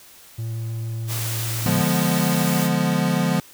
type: tone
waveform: triangle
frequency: 113.4 Hz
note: A#2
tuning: 47 cents flat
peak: -23 dBFS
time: 0.38-1.82 s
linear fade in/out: 10 ms
type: noise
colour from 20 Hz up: white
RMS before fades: -29 dBFS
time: 1.07-2.7 s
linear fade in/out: 50 ms
type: chord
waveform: square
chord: D diminished seventh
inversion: none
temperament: equal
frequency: 146.83 / 174.61 / 207.7 / 246.9 Hz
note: D3 / F3 / Ab3 / Cb4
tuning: 0 / 0 / 0 / 0 cents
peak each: -26 / -22 / -26 / -26 dBFS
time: 1.66-3.4 s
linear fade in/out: 2 ms
effects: white hiss -47 dBFS RMS until 3.53 s